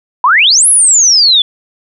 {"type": "exponential two-way sweep", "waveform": "sine", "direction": "up then down", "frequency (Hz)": [938, 11175, 3397], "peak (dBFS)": -4, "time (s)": [0.24, 1.42], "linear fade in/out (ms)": 2, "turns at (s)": 0.68, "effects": []}